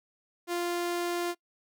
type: tone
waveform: sawtooth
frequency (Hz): 348.3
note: F4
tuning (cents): -5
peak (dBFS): -25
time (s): 0.47-1.35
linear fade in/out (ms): 50
effects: noise-tail reverb RT60 0.1 s tail -24 dB re dry